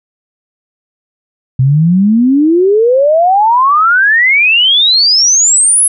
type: exponential sweep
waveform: sine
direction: up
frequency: 125.9 to 10950 Hz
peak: -5 dBFS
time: 1.59-5.88 s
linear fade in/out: 5 ms
effects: none